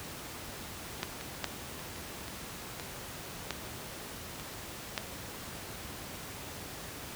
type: clicks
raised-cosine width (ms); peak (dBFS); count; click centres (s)
0.2; -14 / -24 / -13 / -28 / -27 / -24 / -21 / -15 / -24 / -13; 10; 1.031 / 1.211 / 1.443 / 1.793 / 1.961 / 2.281 / 2.798 / 3.507 / 4.398 / 4.978
effects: pink hiss -43 dBFS RMS until 7.15 s + high-pass 60 Hz 12 dB/octave